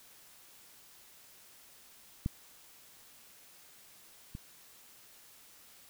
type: clicks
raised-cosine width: 5 ms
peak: -19 / -29 dBFS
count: 2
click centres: 2.261 / 4.351 s
effects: white hiss -58 dBFS RMS until 5.89 s